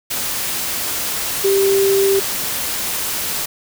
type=tone in noise; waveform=sine; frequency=392 Hz; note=G4; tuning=in tune; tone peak=-12 dBFS; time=1.44-2.2 s; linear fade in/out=10 ms; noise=white; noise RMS=-22 dBFS; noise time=0.1-3.46 s; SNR=+7 dB; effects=none